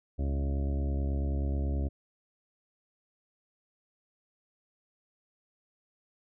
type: harmonic tone with a mistuned harmonic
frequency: 69.3 Hz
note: C#2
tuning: in tune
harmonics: 1 / 2 / 3 / 4 / 5 / 6 / 8 / 9 / 10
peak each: -28 / -39 / -41 / -40 / -45 / -47 / -47 / -50 / -52 dBFS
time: 0.18-1.89 s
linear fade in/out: 20 ms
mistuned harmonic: 1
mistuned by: +56 cents
effects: none